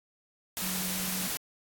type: tone in noise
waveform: sine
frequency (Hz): 185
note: F#3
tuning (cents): 0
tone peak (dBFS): -36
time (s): 0.62-1.27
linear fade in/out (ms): 0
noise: white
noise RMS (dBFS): -33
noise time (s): 0.57-1.37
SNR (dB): -6
effects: AAC 64 kbps